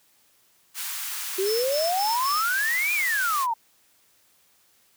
white high-pass noise, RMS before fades -32 dBFS, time 0.74-3.47 s, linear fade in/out 50 ms, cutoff 960 Hz, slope 24 dB/octave
sine exponential two-way sweep, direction up then down, 369.7 to 2467 to 879 Hz, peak -22 dBFS, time 1.38-3.54 s, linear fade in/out 10 ms, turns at 2.93 s
sine tone bursts, 5274 Hz, E8, in tune, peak -29 dBFS, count 4, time 1.44-2.44 s, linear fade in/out 50 ms, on 220 ms, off 40 ms
effects white hiss -62 dBFS RMS until 4.96 s + high-pass 60 Hz 12 dB/octave

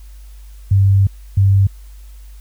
sine tone bursts at uneven times, 98 Hz, G2, in tune, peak -8 dBFS, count 2, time 0.71-1.07 / 1.37-1.67 s, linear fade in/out 5 ms, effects added 50 Hz sine -34 dBFS peak until 2.4 s + white hiss -52 dBFS RMS until 2.4 s

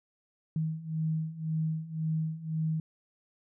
sine beating tone pair, 157.5 / 159.4 Hz, D#3 / D#3, +21 / +42 cents, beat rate 1.9 Hz, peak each -34 / -31 dBFS, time 0.56-2.8 s, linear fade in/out 2 ms, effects none

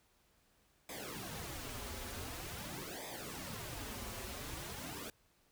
pink noise with flanger, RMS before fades -45 dBFS, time 0.89-5.1 s, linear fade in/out 2 ms, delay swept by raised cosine 0.7 to 6.6 ms, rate 0.46 Hz, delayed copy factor -0.85, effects pink hiss -72 dBFS RMS until 5.51 s

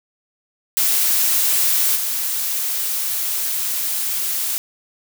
blue noise with level steps, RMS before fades -17 / -22 dBFS, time 0.77-4.58 s, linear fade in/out 0 ms, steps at 1.95 s, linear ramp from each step 20 ms, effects none

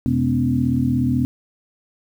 sine tone cluster, 86.8 / 128.3 / 213.1 / 250.9 / 287.2 Hz, F2 / C3 / G#3 / B3 / D4, -10 / -34 / +45 / +28 / -39 cents, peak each -27 / -21 / -26 / -19 / -26 dBFS, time 0.06-1.25 s, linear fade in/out 0 ms, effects 8-bit

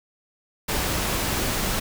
pink noise, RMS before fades -25 dBFS, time 0.68-1.8 s, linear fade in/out 10 ms, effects none

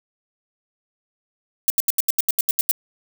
violet noise bursts, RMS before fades -17 dBFS, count 11, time 1.68-2.711 s, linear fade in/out 0 ms, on 21 ms, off 80 ms, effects none

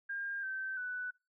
sine tone with pitch steps, 1608 / 1547.9 / 1490 Hz, G6 / G6 / F#6, +44 / -22 / +12 cents, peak -36 dBFS, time 0.09-1.11 s, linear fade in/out 10 ms, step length 340 ms, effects noise-tail reverb RT60 0.3 s tail -25 dB re dry

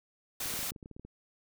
white noise, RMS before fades -36 dBFS, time 0.4-0.71 s, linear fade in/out 5 ms
clicks, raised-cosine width 3 ms, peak -34 dBFS, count 12, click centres 0.459 / 0.539 / 0.591 / 0.629 / 0.719 / 0.762 / 0.828 / 0.859 / 0.913 / 0.965 / 0.996 / 1.05 s
effects none

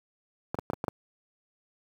clicks, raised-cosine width 1 ms, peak -15 dBFS, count 6, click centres 0.545 / 0.588 / 0.701 / 0.734 / 0.841 / 0.882 s, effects high-pass 80 Hz 12 dB/octave + 8-bit

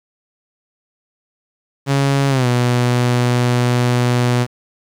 sawtooth tone with pitch glide, 138.5 to 122.68 Hz, C#3 to B2, -1 to -11 cents, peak -9 dBFS, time 1.86-4.47 s, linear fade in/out 50 ms, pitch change -210 cents, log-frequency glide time 2.29-2.47 s, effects low-pass 9000 Hz 12 dB/octave + 7-bit

